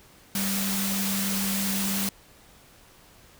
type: tone in noise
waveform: sine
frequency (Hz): 196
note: G3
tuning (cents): 0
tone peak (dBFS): -28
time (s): 0.35-2.09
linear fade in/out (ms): 2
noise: white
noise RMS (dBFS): -29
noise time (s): 0.35-2.09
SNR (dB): -2
effects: pink hiss -54 dBFS RMS until 3.39 s